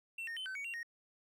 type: tone with pitch steps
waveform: triangle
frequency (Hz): 2703 / 1840 / 3059 / 1530 / 2245 / 2754 / 1863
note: E7 / A#6 / G7 / G6 / C#7 / F7 / A#6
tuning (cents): +43 / -23 / -43 / -42 / +21 / -25 / -2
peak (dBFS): -38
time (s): 0.18-0.831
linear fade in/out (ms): 5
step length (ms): 93
effects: none